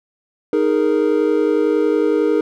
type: chord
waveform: triangle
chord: D# suspended fourth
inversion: none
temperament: equal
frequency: 311.1 / 415.3 / 466.2 Hz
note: D#4 / G#4 / A#4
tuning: 0 / 0 / 0 cents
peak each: -16 dBFS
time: 0.53-2.41 s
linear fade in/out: 2 ms
effects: none